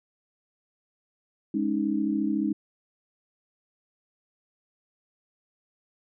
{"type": "chord", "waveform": "sine", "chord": "Ab suspended fourth", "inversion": "none", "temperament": "equal", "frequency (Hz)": [207.7, 277.2, 311.1], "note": ["Ab3", "Db4", "Eb4"], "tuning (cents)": [0, 0, 0], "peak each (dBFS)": [-28, -29, -27], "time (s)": [1.54, 2.53], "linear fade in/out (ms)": 5, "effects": []}